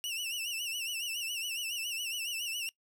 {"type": "tone with vibrato", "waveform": "sawtooth", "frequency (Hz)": 2794, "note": "F7", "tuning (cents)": 0, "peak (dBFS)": -31, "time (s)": [0.04, 2.69], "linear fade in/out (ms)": 0, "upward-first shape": "sine", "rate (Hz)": 7.2, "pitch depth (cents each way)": 110, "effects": ["noise-tail reverb RT60 0.1 s tail -22 dB re dry"]}